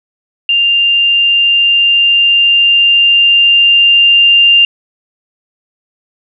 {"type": "tone with level ramp", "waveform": "sine", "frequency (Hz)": 2794, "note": "F7", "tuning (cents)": 0, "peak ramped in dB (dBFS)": [-7, -3], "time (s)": [0.49, 4.65], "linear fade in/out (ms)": 2, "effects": []}